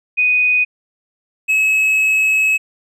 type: tone pair in turn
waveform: sine / triangle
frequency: 2489 / 2574 Hz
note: D#7 / E7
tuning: 0 / -42 cents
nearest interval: minor second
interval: 58 cents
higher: second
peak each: -11 / -10 dBFS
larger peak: second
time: 0.17-0.65 / 1.48-2.58 s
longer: second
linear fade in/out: 20 ms
effects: none